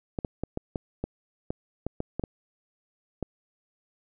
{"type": "clicks", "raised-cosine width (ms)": 2, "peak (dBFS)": -16, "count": 12, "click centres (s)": [0.188, 0.248, 0.436, 0.574, 0.758, 1.04, 1.505, 1.866, 2.004, 2.196, 2.238, 3.227], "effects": []}